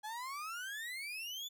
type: exponential sweep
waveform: 35% pulse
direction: up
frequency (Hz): 830.6 to 3536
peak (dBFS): -39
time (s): 0.03-1.49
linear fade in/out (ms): 20
effects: none

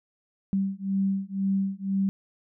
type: beating tone pair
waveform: sine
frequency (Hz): 193.6 / 195.6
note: G3 / G3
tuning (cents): -21 / -4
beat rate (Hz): 2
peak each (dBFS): -27 / -27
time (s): 0.53-2.09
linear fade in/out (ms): 0
effects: none

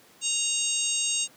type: harmonic tone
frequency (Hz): 932.3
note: A#5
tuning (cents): 0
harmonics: 3 / 4 / 5 / 6 / 7 / 8 / 9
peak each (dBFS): -31 / -33 / -39 / -40 / -29 / -34 / -30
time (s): 0.21-1.28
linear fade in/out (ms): 50
effects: pink hiss -55 dBFS RMS until 1.36 s + high-pass 200 Hz 12 dB/octave

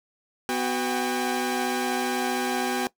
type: tone cluster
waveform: sawtooth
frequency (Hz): 249.5 / 372.7 / 801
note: B3 / F#4 / G5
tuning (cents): +18 / +13 / +37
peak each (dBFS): -25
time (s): 0.49-2.87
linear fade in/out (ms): 0
effects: noise-tail reverb RT60 0.1 s tail -19 dB re dry

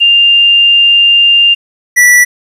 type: tone pair in turn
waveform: sine / square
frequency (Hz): 2798 / 1958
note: F7 / B6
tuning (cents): +3 / -15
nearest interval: tritone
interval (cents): 618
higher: first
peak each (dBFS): -3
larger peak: neither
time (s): 0-1.55 / 1.96-2.25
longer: first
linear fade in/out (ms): 20
effects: resampled to 32000 Hz + 7-bit

